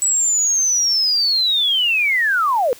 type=linear sweep; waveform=sine; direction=down; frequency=7902 to 456.8 Hz; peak=-14 dBFS; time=0.02-2.73 s; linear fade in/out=0 ms; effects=white hiss -43 dBFS RMS until 2.79 s